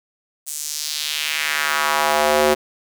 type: tone with high-pass filter sweep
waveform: square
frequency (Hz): 75.2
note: D2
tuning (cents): +42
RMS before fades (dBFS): -20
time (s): 0.46-2.55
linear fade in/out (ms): 20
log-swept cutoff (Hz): 8500 to 410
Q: 1.8
effects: none